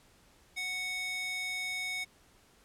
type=tone with high-pass filter; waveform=square; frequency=740 Hz; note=F#5; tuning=in tune; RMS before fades=-36 dBFS; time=0.56-2.05 s; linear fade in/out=20 ms; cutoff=2300 Hz; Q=2.2; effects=pink hiss -63 dBFS RMS until 2.64 s + low-pass 12000 Hz 12 dB/octave